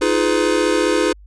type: chord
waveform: square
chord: F half-diminished seventh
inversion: third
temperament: just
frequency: 314.3 / 349.2 / 419.1 / 502.9 Hz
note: Eb4 / F4 / Ab4 / Cb5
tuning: +18 / 0 / +16 / +31 cents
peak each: -21 dBFS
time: 0.01-1.13 s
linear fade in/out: 10 ms
effects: added 50 Hz sine -40 dBFS peak until 1.26 s + resampled to 22050 Hz